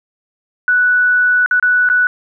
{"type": "tone with dropouts", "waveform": "sine", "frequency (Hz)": 1480, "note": "F#6", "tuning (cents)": 0, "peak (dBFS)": -9, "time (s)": [0.68, 2.07], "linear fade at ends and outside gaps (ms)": 1, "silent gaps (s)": [[1.461, 1.511], [1.598, 1.626], [1.889, 1.899]], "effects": []}